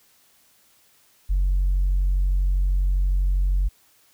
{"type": "tone", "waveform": "sine", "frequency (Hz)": 46.25, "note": "F#1", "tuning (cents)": 0, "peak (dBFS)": -16, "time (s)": [1.29, 3.69], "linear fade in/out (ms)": 20, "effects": ["tanh soft clip ceiling -15 dBFS", "white hiss -59 dBFS RMS until 4.13 s"]}